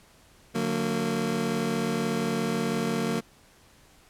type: chord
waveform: 25% pulse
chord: D augmented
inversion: none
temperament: just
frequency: 146.83 / 183.54 / 229.4 Hz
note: D3 / F#3 / A#3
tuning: 0 / -14 / -28 cents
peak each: -30 / -27 / -24 dBFS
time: 0.54-3.21 s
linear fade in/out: 20 ms
effects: pink hiss -57 dBFS RMS until 4.09 s + low-pass 12000 Hz 12 dB/octave